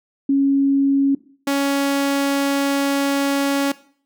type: tone pair in turn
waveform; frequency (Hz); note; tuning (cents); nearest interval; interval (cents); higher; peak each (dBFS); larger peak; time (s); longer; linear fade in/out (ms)
sine / sawtooth; 276 / 278.9; C#4 / C#4; -7 / +11; unison; 18; second; -13; neither; 0.29-1.15 / 1.47-3.72; second; 5
effects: noise-tail reverb RT60 0.5 s tail -18 dB re dry